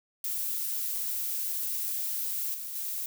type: noise with level steps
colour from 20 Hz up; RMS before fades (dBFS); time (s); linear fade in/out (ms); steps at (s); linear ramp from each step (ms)
violet; -32 / -38 / -34; 0.24-3.06; 2; 2.54 / 2.75; 5
effects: none